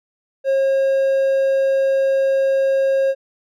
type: tone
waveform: triangle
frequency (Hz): 540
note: C#5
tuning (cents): -45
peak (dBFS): -12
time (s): 0.44-3.15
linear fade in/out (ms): 50
effects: none